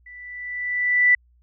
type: tone with level ramp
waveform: sine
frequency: 1975.5 Hz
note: B6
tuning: in tune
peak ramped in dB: -40 to -11 dBFS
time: 0.06-1.15 s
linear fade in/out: 5 ms
effects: added 60 Hz sine -55 dBFS peak until 1.42 s